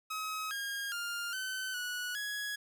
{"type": "tone with pitch steps", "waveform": "sawtooth", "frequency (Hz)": [1274, 1625, 1404, 1524, 1469, 1672], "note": ["D#6", "G#6", "F6", "G6", "F#6", "G#6"], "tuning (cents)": [41, -38, 9, -49, -13, 11], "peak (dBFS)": -32, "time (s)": [0.1, 2.56], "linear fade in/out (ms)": 10, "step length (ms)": 410, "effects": ["12-bit"]}